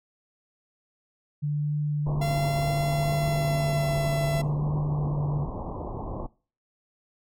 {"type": "tone with vibrato", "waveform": "sine", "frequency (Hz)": 146.83, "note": "D3", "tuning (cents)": 0, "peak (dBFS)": -24, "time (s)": [1.42, 5.46], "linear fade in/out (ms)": 20, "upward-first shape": "triangle", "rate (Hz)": 0.68, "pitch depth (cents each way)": 24}
{"type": "low-pass noise", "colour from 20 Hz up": "pink", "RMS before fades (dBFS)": -34, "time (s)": [2.06, 6.27], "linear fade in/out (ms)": 10, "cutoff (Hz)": 1100, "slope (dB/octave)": 96}
{"type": "tone with pitch glide", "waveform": "45% pulse", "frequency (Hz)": [684, 670.7], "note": ["F5", "E5"], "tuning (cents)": [-36, 30], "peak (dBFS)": -28, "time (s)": [2.21, 4.42], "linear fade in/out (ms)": 10, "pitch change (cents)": -34, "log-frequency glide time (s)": [2.7, 4.1]}
{"effects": ["noise-tail reverb RT60 0.4 s tail -23 dB re dry"]}